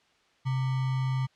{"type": "tone with sample-and-hold", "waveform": "sine", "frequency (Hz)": 131.1, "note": "C3", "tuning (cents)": 4, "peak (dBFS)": -25, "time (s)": [0.45, 1.27], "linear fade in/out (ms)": 20, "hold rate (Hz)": 1050, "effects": ["white hiss -65 dBFS RMS until 1.35 s", "low-pass 4000 Hz 12 dB/octave"]}